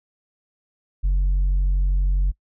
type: tone with tanh clipping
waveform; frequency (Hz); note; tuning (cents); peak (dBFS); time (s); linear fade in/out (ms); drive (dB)
sine; 46.25; F#1; 0; -17; 1.03-2.32; 20; 2
effects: noise-tail reverb RT60 0.1 s tail -23 dB re dry